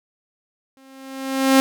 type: tone with exponential growth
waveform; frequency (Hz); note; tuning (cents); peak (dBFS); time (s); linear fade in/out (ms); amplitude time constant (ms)
sawtooth; 267.2; C4; +36; -6; 0.77-1.6; 0; 180
effects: none